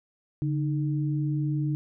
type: tone pair together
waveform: sine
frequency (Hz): 144.42 / 308.5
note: D3 / D#4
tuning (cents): -29 / -15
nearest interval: octave + minor second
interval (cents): 1314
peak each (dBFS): -25 / -31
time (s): 0.42-1.75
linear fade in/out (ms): 0
effects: none